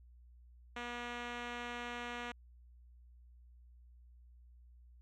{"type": "tone", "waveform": "5% pulse", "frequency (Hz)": 240.8, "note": "B3", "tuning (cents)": -44, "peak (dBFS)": -29, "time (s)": [0.76, 2.32], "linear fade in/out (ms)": 5, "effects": ["added 60 Hz sine -57 dBFS peak until 5.01 s", "low-pass 4000 Hz 12 dB/octave"]}